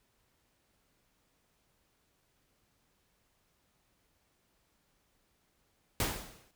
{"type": "noise with exponential decay", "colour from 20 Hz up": "pink", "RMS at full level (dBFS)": -29, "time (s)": [6, 6.51], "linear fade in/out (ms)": 1, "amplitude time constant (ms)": 110, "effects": ["pink hiss -74 dBFS RMS until 6.55 s"]}